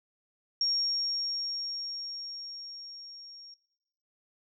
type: tone with level ramp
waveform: sine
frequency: 5560 Hz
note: F8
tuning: 9 cents flat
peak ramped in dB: -24 to -46 dBFS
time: 0.61-3.54 s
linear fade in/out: 2 ms
effects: noise-tail reverb RT60 0.8 s tail -18 dB re dry